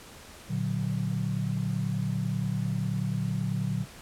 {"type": "chord", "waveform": "sine", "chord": "Bb augmented", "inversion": "none", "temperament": "equal", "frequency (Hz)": [116.54, 146.83, 185], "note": ["Bb2", "D3", "F#3"], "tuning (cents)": [0, 0, 0], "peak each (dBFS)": -31, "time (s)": [0.48, 3.86], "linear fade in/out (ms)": 50, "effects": ["pink hiss -48 dBFS RMS until 4.01 s", "low-pass 12000 Hz 12 dB/octave"]}